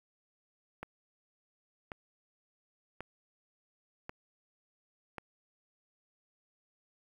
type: click train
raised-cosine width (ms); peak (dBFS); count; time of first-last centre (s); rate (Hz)
0.5; -25; 5; 0.83-5.183; 0.919
effects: 9-bit